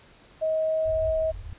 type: tone with pitch glide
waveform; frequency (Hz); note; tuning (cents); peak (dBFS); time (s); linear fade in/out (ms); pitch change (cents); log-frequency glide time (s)
sine; 633 to 638.1; D#5 to D#5; +30 to +44; -22; 0.41-1.32; 20; +14; 0.62-1.02
type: low-pass noise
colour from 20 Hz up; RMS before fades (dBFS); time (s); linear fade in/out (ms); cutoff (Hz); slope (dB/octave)
white; -36; 0.85-1.53; 0; 100; 96
effects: pink hiss -54 dBFS RMS until 1.58 s + resampled to 8000 Hz